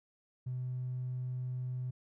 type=tone with tanh clipping; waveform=triangle; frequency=126.6 Hz; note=B2; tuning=43 cents sharp; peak=-34 dBFS; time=0.46-1.91 s; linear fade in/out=10 ms; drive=1 dB; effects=none